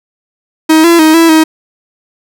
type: tone with pitch steps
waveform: 45% pulse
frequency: 316.3 / 338.7 / 314.2 / 330.6 / 316.6 Hz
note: D#4 / E4 / D#4 / E4 / D#4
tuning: +29 / +47 / +17 / +5 / +30 cents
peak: -3 dBFS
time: 0.69-1.44 s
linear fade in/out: 10 ms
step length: 150 ms
effects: none